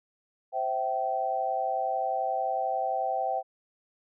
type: chord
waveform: sine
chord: C major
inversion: none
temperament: equal with one note detuned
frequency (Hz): 523.3 / 659.3 / 770.5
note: C5 / E5 / G5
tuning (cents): 0 / 0 / -30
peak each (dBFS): -34 / -32 / -28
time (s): 0.52-3.43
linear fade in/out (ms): 50
effects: none